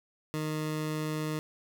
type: tone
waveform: 20% pulse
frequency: 154.6 Hz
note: D#3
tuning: 11 cents flat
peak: -26 dBFS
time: 0.34-1.39 s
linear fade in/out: 0 ms
effects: none